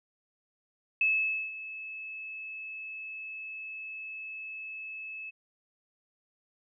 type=tone with ADSR envelope; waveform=sine; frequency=2600 Hz; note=E7; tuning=24 cents flat; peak=-22 dBFS; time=1.01-5.31 s; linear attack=3 ms; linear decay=500 ms; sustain=-16 dB; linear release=20 ms; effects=none